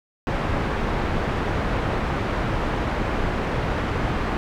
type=low-pass noise; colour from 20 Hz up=pink; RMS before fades=-24 dBFS; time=0.27-4.37 s; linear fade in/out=0 ms; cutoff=1800 Hz; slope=12 dB/octave; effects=none